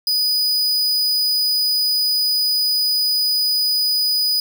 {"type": "tone", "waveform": "45% pulse", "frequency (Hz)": 4965, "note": "D#8", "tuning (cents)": -5, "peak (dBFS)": -15, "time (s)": [0.07, 4.4], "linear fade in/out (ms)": 2, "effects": []}